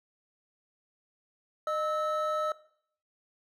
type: tone pair together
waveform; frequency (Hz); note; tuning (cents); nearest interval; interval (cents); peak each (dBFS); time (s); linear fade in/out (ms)
triangle; 613.5 / 1300; D#5 / E6; -25 / -24; octave + minor second; 1301; -29 / -29; 1.67-2.52; 2
effects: noise-tail reverb RT60 0.6 s tail -18 dB re dry